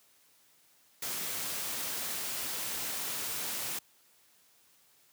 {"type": "noise", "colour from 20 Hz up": "white", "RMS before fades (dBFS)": -36, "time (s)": [1.02, 3.79], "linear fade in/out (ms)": 5, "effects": ["white hiss -65 dBFS RMS until 5.12 s", "high-pass 100 Hz 12 dB/octave"]}